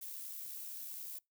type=noise with amplitude modulation; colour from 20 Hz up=violet; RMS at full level=-44 dBFS; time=0.01-1.19 s; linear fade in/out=10 ms; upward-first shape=sine; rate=71 Hz; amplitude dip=30%; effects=noise-tail reverb RT60 0.2 s tail -25 dB re dry